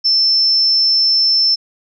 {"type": "tone", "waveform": "sine", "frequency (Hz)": 5320, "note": "E8", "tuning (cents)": 15, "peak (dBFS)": -10, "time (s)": [0.04, 1.56], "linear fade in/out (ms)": 20, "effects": []}